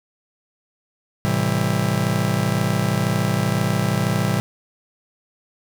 45% pulse chord, A minor seventh, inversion none, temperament just, 110 / 132 / 165 / 198 Hz, A2 / C3 / E3 / G3, 0 / +16 / +2 / +18 cents, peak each -24 dBFS, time 1.25-4.4 s, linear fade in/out 0 ms, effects none

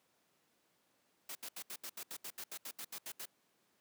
white noise bursts, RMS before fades -45 dBFS, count 15, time 1.29-3.256 s, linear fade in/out 5 ms, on 62 ms, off 74 ms, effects pink hiss -75 dBFS RMS until 3.8 s + high-pass 200 Hz 12 dB/octave

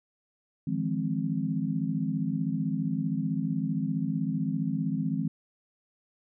sine chord, F minor seventh, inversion third, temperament equal with one note detuned, 155.56 / 171.02 / 207.7 / 261.6 Hz, Eb3 / F3 / Ab3 / C4, 0 / -36 / 0 / 0 cents, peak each -32 dBFS, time 0.67-5.28 s, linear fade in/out 5 ms, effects none

